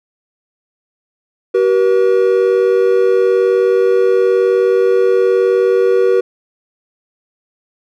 triangle tone pair together, 381 / 480 Hz, G4 / B4, -49 / -49 cents, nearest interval major third, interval 400 cents, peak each -10 dBFS, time 1.54-6.21 s, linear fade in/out 10 ms, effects none

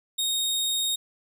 sawtooth tone, 3723 Hz, A#7, 3 cents flat, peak -21 dBFS, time 0.18-0.96 s, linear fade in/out 10 ms, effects none

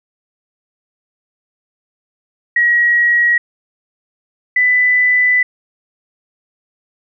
sine tone pair in turn, 1905 / 1992.9 Hz, A#6 / B6, +37 / +15 cents, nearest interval minor second, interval 78 cents, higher second, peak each -9 dBFS, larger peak neither, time 2.56-3.38 / 4.56-5.43 s, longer second, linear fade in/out 5 ms, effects none

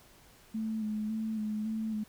sine tone with vibrato, 216.9 Hz, A3, 25 cents flat, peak -31 dBFS, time 0.54-2.04 s, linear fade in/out 10 ms, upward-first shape square, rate 1.8 Hz, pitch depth 27 cents each way, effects pink hiss -59 dBFS RMS until 2.08 s

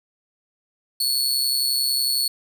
sawtooth tone with amplitude modulation, 4407 Hz, C#8, 11 cents flat, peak -14 dBFS, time 1-2.28 s, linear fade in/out 5 ms, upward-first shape sine, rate 131 Hz, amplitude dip 60%, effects none

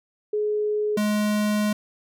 sine / square tone pair in turn, 421.3 / 210 Hz, G#4 / G#3, +25 / +19 cents, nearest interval octave, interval 1206 cents, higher first, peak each -21 dBFS, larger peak neither, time 0.33-0.97 / 0.97-1.73 s, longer second, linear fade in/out 5 ms, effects none

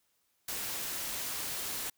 white noise, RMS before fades -37 dBFS, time 0.48-1.9 s, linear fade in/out 5 ms, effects white hiss -75 dBFS RMS until 1.97 s

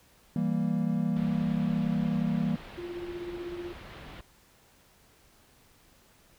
triangle chord, E diminished, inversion none, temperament equal, 164.81 / 196 / 233.1 Hz, E3 / G3 / Bb3, 0 / 0 / 0 cents, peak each -28 dBFS, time 0.36-2.56 s, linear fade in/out 2 ms
pink low-pass noise, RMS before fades -46 dBFS, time 1.16-4.21 s, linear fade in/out 5 ms, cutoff 3700 Hz, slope 24 dB/octave
sine tone with tremolo, 349.2 Hz, F4, in tune, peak -33 dBFS, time 2.77-3.73 s, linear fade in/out 20 ms, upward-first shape sine, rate 16 Hz, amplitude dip 50%
effects pink hiss -61 dBFS RMS until 6.38 s

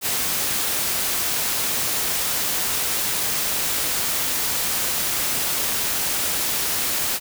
white noise, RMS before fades -23 dBFS, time 0.01-7.2 s, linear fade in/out 50 ms, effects none

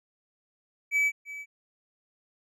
triangle tone with echo, 2293 Hz, D7, 42 cents flat, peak -20 dBFS, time 0.91-1.12 s, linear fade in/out 50 ms, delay 340 ms, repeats 1, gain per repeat -15 dB, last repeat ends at 1.46 s, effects none

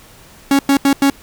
45% pulse tone bursts at uneven times, 277.2 Hz, C#4, in tune, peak -9 dBFS, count 4, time 0.51-0.59 / 0.69-0.77 / 0.85-0.93 / 1.02-1.1 s, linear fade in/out 2 ms, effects pink hiss -43 dBFS RMS until 1.22 s

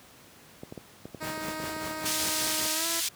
clicks, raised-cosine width 2 ms, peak -25 dBFS, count 12, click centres 0.634 / 0.724 / 0.777 / 1.055 / 1.147 / 1.227 / 1.377 / 1.486 / 1.601 / 1.639 / 1.765 / 2.043 s
10% pulse tone with pitch glide, 312.9 to 333.4 Hz, D#4 to E4, +10 to +20 cents, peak -26 dBFS, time 1.2-3.01 s, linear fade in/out 20 ms, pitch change +110 cents, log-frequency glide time 2.74-2.87 s
pink noise with tremolo, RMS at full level -37 dBFS, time 1.23-2.67 s, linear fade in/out 2 ms, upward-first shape sine, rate 5.1 Hz, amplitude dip 65%
pink band-pass noise, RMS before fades -30 dBFS, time 2.05-3.09 s, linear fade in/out 10 ms, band 3800 to 12000 Hz, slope 12 dB/octave
effects pink hiss -53 dBFS RMS until 3.15 s + high-pass 100 Hz 12 dB/octave

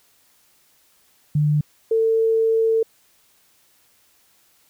sine tone pair in turn, 149.3 / 448.6 Hz, D3 / A4, +29 / +34 cents, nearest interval octave + perfect fifth, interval 1905 cents, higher second, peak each -15 / -15 dBFS, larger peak neither, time 1.35-1.61 / 1.91-2.83 s, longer second, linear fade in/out 5 ms, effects white hiss -59 dBFS RMS until 4.69 s

